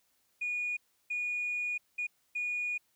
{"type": "tone bursts at uneven times", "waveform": "sine", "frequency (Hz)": 2450, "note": "D#7", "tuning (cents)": -27, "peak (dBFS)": -30, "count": 4, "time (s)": [[0.41, 0.77], [1.1, 1.78], [1.98, 2.07], [2.35, 2.78]], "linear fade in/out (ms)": 10, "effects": ["tanh soft clip ceiling -27 dBFS", "white hiss -73 dBFS RMS until 2.95 s"]}